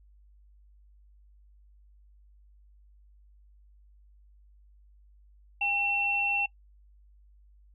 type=tone pair together; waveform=sine; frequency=804.5 / 2706 Hz; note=G5 / E7; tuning=+45 / +45 cents; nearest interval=octave + major sixth; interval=2100 cents; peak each=-33 / -26 dBFS; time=5.61-6.46 s; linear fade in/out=5 ms; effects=noise-tail reverb RT60 0.1 s tail -22 dB re dry + added 50 Hz sine -55 dBFS peak until 7.74 s